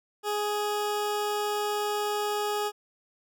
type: tone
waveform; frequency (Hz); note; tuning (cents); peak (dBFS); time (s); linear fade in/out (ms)
20% pulse; 416.3; G#4; +4; -22; 0.23-2.72; 50
effects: none